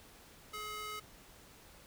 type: tone with high-pass filter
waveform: square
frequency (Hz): 424.5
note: G#4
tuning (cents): +38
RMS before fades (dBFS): -43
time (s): 0.53-1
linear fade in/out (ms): 10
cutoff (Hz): 1100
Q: 1.1
effects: pink hiss -58 dBFS RMS until 1.86 s